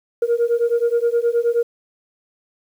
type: beating tone pair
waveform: sine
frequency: 466.2 / 475.7 Hz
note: A#4 / A#4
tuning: 0 / +35 cents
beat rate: 9.5 Hz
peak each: -17 dBFS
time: 0.22-1.63 s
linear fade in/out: 5 ms
effects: tanh soft clip ceiling -11 dBFS + 8-bit